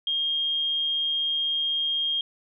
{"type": "tone", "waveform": "sine", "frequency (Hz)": 3228, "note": "G#7", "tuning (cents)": -50, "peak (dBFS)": -23, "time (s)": [0.07, 2.21], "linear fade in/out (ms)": 2, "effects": []}